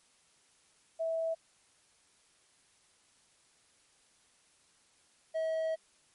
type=tone pair in turn; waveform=sine / triangle; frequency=653 / 642.2 Hz; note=E5 / E5; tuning=-17 / -45 cents; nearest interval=unison; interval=28 cents; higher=first; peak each=-30 / -28 dBFS; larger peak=second; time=0.99-1.35 / 5.34-5.76 s; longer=second; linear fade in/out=20 ms; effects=white hiss -67 dBFS RMS until 6.14 s + MP3 48 kbps